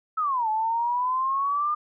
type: exponential two-way sweep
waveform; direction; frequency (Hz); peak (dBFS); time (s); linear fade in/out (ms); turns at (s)
sine; down then up; 1321 to 859 to 1214; -22; 0.17-1.75; 10; 0.49
effects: none